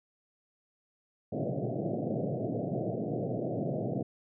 pink band-pass noise, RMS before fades -33 dBFS, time 1.32-4.03 s, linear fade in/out 10 ms, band 110 to 710 Hz, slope 96 dB/octave, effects none

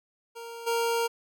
25% pulse tone with level steps, 464.7 Hz, A#4, 5 cents flat, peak -35 / -21 dBFS, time 0.35-1.08 s, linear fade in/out 20 ms, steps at 0.66 s, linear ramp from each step 20 ms, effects none

